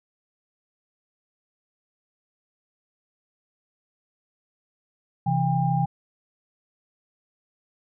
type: tone cluster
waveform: sine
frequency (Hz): 133.9 / 166.8 / 802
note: C3 / E3 / G5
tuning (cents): +40 / +21 / +39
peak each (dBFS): -24 / -24 / -25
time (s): 5.26-5.86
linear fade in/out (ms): 10
effects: none